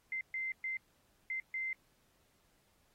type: tone bursts at uneven times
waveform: sine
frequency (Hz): 2078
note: C7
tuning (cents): -12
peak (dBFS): -35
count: 5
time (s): 0.12-0.21 / 0.34-0.52 / 0.64-0.77 / 1.3-1.4 / 1.54-1.73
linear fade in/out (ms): 2
effects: pink hiss -73 dBFS RMS until 2.94 s + AAC 48 kbps